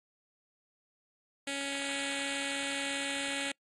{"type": "tone with notch filter", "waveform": "5% pulse", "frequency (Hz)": 278.3, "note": "C#4", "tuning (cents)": 7, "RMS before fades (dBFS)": -36, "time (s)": [1.47, 3.52], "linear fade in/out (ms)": 5, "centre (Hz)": 1100, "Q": 1, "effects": ["noise-tail reverb RT60 0.1 s tail -26 dB re dry", "AAC 32 kbps"]}